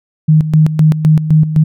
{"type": "tone with tremolo", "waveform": "sine", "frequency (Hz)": 155.56, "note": "D#3", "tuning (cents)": 0, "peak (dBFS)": -4, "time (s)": [0.28, 1.64], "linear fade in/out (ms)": 10, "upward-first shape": "square", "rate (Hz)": 3.9, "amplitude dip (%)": 70, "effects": []}